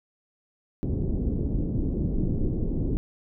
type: low-pass noise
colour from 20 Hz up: pink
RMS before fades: -26 dBFS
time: 0.83-2.97 s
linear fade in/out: 0 ms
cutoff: 360 Hz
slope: 24 dB/octave
effects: none